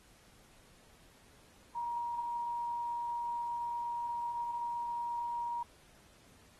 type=tone; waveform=sine; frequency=948 Hz; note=A#5; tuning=29 cents sharp; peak=-34 dBFS; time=1.75-5.63 s; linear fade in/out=5 ms; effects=pink hiss -63 dBFS RMS until 6.59 s + AAC 32 kbps